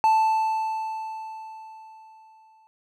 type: tone with exponential decay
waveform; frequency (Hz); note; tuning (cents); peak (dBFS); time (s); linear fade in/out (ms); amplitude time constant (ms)
triangle; 880; A5; 0; -13; 0.04-2.67; 0; 570
effects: none